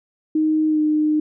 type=tone with pitch glide; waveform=sine; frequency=311.1 to 305.2 Hz; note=D#4 to D#4; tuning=0 to -33 cents; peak=-15 dBFS; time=0.35-1.2 s; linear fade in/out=5 ms; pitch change=-33 cents; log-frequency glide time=0.68-0.8 s; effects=none